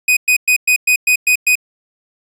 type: tone bursts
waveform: 45% pulse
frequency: 2495 Hz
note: D#7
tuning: 4 cents sharp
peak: -9 dBFS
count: 8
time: 0.08-1.554 s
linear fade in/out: 5 ms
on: 88 ms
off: 110 ms
effects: resampled to 32000 Hz